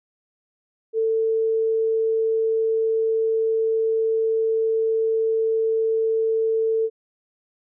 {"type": "tone", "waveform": "sine", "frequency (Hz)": 446.1, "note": "A4", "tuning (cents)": 24, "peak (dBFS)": -18, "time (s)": [0.93, 6.9], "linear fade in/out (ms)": 50, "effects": []}